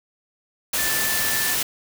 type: tone in noise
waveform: sine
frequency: 1760 Hz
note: A6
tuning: in tune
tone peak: -27 dBFS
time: 0.78-1.55 s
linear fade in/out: 5 ms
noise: white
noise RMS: -23 dBFS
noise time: 0.73-1.63 s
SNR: -7 dB
effects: none